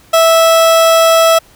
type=tone; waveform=30% pulse; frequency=656 Hz; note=E5; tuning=9 cents flat; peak=-3 dBFS; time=0.13-1.39 s; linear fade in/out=10 ms; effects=pink hiss -45 dBFS RMS until 1.55 s